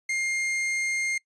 45% pulse tone, 2119 Hz, C7, 21 cents sharp, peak -25 dBFS, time 0.09-1.18 s, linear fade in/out 5 ms, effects noise-tail reverb RT60 0.1 s tail -23 dB re dry + resampled to 22050 Hz

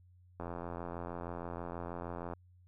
click train, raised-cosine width 1 ms, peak -27 dBFS, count 168, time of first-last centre 0.4-2.335 s, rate 86.3 Hz, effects added 90 Hz sine -59 dBFS peak until 2.67 s

